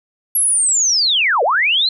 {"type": "linear two-way sweep", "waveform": "sine", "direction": "down then up", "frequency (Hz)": [11420, 440, 4221], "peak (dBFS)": -12, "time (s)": [0.35, 1.89], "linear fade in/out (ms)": 5, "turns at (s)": 1.43, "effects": []}